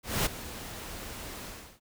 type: noise with ADSR envelope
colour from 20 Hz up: pink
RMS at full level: -26 dBFS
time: 0.03-1.8 s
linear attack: 230 ms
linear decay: 12 ms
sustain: -15 dB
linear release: 370 ms
effects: none